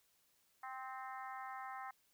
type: harmonic tone with a mistuned harmonic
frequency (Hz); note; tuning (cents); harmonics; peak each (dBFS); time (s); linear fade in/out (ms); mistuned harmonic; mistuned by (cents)
261.6; C4; 0; 3 / 4 / 5 / 6 / 7 / 8; -48 / -50 / -51 / -59 / -54 / -60; 0.63-1.91; 5; 5; -19
effects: white hiss -75 dBFS RMS until 2.13 s